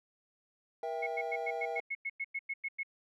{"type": "chord", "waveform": "triangle", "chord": "E diminished", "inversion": "second", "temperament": "just", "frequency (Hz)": [474.7, 659.3, 791.1], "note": ["Bb4", "E5", "G5"], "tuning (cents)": [31, 0, 16], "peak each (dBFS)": -37, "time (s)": [0.83, 1.8], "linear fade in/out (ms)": 2}
{"type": "tone bursts", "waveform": "sine", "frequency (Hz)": 2183, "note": "C#7", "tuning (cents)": -27, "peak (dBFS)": -33, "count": 13, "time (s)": [1.02, 2.833], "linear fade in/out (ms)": 10, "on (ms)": 49, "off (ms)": 98}
{"effects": []}